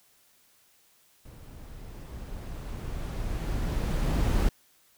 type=noise with level ramp; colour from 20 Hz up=brown; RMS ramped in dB=-47 to -23 dBFS; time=1.25-4.49 s; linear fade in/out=5 ms; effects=white hiss -63 dBFS RMS until 4.97 s